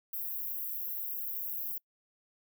white high-pass noise, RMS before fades -37 dBFS, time 0.13-1.78 s, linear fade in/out 5 ms, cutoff 12000 Hz, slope 96 dB/octave, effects noise-tail reverb RT60 0.1 s tail -25 dB re dry

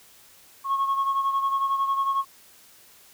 sine beating tone pair, 1092 / 1103 Hz, C#6 / C#6, -26 / -9 cents, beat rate 11 Hz, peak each -21 / -28 dBFS, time 0.64-2.25 s, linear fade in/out 50 ms, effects tanh soft clip ceiling -18 dBFS + white hiss -53 dBFS RMS until 3.13 s

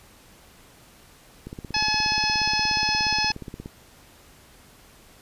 click train, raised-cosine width 3 ms, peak -22 dBFS, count 38, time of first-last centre 1.47-3.659 s, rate 16.9 Hz
harmonic tone, 855 Hz, A5, 50 cents flat, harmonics 1 / 2 / 3 / 4 / 5 / 6 / 7, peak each -27 / -30 / -27 / -37 / -30 / -25 / -35 dBFS, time 1.74-3.32 s, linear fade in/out 5 ms
effects pink hiss -52 dBFS RMS until 5.21 s + resampled to 32000 Hz

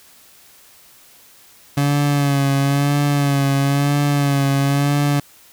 30% pulse tone with vibrato, 141.3 Hz, C#3, 34 cents sharp, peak -12 dBFS, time 1.77-5.2 s, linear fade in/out 5 ms, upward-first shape sine, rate 1 Hz, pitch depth 39 cents each way, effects white hiss -48 dBFS RMS until 5.52 s

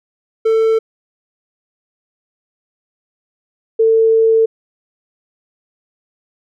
triangle / sine tone pair in turn, 445.8 / 447.9 Hz, A4 / A4, +23 / +31 cents, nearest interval unison, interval 8 cents, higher second, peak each -8 dBFS, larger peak neither, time 0.45-0.79 / 3.79-4.46 s, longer second, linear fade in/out 10 ms, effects none

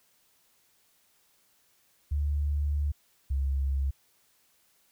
sine tone pair in turn, 72.8 / 68.19 Hz, D2 / C#2, -15 / -28 cents, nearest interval minor second, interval 113 cents, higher first, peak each -25 dBFS, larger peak neither, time 2.11-2.92 / 3.3-3.91 s, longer first, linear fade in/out 10 ms, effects white hiss -67 dBFS RMS until 4.91 s

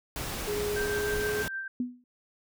pink noise, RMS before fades -35 dBFS, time 0.16-1.48 s, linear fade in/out 0 ms
sine tone with pitch glide, 415.3 to 420.9 Hz, G#4 to G#4, 0 to +23 cents, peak -29 dBFS, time 0.47-1.43 s, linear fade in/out 10 ms, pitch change +23 cents, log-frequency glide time 1-1.25 s
sine tone with tremolo, 1568 Hz, G6, in tune, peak -31 dBFS, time 0.76-1.68 s, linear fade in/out 5 ms, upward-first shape sine, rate 6.5 Hz, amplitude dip 40%
sine tone with exponential decay, 246.9 Hz, B3, in tune, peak -24 dBFS, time 1.8-2.04 s, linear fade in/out 2 ms, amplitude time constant 51 ms
effects none

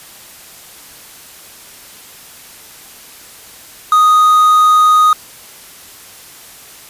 triangle tone with quantisation, 1244.5 Hz, D#6, in tune, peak -4 dBFS, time 3.92-5.13 s, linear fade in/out 2 ms, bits 4, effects white hiss -37 dBFS RMS until 6.89 s + resampled to 32000 Hz

